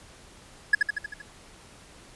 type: tone with echo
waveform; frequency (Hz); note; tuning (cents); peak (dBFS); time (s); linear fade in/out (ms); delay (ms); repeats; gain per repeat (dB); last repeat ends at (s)
triangle; 1686; G#6; +26; -12; 0.73-0.75; 5; 78; 6; -4; 1.218
effects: pink hiss -51 dBFS RMS until 2.15 s + resampled to 24000 Hz